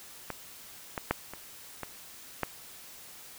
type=clicks; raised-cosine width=0.5 ms; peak=-19 / -17 / -10 / -25 / -20 / -13 dBFS; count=6; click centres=0.303 / 0.978 / 1.11 / 1.336 / 1.833 / 2.433 s; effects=white hiss -49 dBFS RMS until 3.38 s